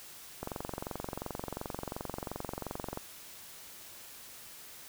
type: click train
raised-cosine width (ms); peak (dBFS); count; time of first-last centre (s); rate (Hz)
1; -22; 59; 0.43-2.974; 22.8
effects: white hiss -50 dBFS RMS until 4.88 s